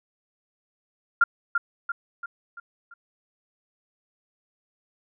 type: tone with echo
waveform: sine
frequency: 1396.9 Hz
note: F6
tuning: in tune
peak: -13 dBFS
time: 1.21-1.24 s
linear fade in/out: 5 ms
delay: 340 ms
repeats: 5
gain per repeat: -6 dB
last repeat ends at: 2.94 s
effects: none

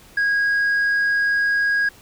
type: tone with tanh clipping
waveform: sine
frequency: 1643 Hz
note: G#6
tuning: 19 cents flat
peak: -17 dBFS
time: 0.17-1.89 s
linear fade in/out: 5 ms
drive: 2 dB
effects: pink hiss -48 dBFS RMS until 2.01 s

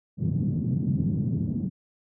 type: band-pass noise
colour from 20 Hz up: white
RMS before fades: -26 dBFS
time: 0.17-1.7 s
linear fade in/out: 50 ms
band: 110 to 200 Hz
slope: 24 dB/octave
effects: none

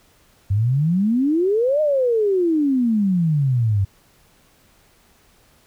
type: exponential two-way sweep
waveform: sine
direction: up then down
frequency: 94.6 to 622.3 to 94.6 Hz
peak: -15 dBFS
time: 0.5-3.85 s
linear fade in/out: 10 ms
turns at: 1.81 s
effects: pink hiss -56 dBFS RMS until 5.66 s

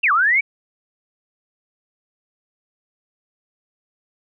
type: linear two-way sweep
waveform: sine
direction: down then up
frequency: 2846 to 1108.7 to 2317 Hz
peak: -13 dBFS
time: 0.03-0.41 s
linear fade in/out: 10 ms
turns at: 0.12 s
effects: none

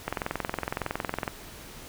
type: click train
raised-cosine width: 0.5 ms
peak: -13 dBFS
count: 27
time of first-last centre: 0.08-1.278 s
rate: 21.7 Hz
effects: pink hiss -45 dBFS RMS until 1.88 s

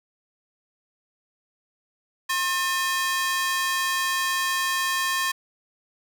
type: ring-modulated tone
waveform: sawtooth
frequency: 1433 Hz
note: F6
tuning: 44 cents sharp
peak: -16 dBFS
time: 2.29-5.32 s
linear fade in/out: 10 ms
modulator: 362 Hz
effects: none

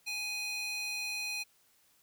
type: tone with high-pass filter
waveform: square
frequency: 830.6 Hz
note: G#5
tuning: in tune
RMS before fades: -37 dBFS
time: 0.06-1.44 s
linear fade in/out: 20 ms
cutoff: 3000 Hz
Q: 4.8
effects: white hiss -68 dBFS RMS until 2.02 s

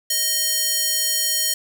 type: tone with high-pass filter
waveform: square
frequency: 622.3 Hz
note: D#5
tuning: in tune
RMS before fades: -21 dBFS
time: 0.1-1.54 s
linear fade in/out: 5 ms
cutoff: 5100 Hz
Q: 0.71
effects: none

